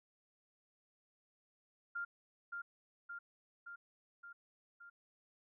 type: tone with echo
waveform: sine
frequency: 1398 Hz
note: F6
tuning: 1 cent sharp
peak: -38 dBFS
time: 1.95-2.05 s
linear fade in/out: 10 ms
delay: 570 ms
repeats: 5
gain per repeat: -3 dB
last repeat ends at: 4.9 s
effects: none